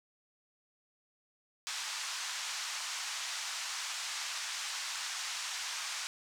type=band-pass noise; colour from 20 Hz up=white; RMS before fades=-39 dBFS; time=1.67-6.07 s; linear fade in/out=0 ms; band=890 to 7100 Hz; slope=24 dB/octave; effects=none